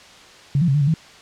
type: tone with pitch steps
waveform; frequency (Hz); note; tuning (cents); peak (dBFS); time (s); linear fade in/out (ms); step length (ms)
sine; 140.6 / 173.5 / 136.2 / 148.1 / 139.3 / 160.1; C#3 / F3 / C#3 / D3 / C#3 / D#3; +25 / -11 / -30 / +15 / +9 / +50; -14; 0.55-0.94; 2; 65
effects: white hiss -44 dBFS RMS until 1.21 s + low-pass 5000 Hz 12 dB/octave